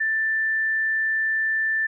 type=tone; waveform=sine; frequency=1770 Hz; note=A6; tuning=10 cents sharp; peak=-20 dBFS; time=0-1.87 s; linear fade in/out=10 ms; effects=none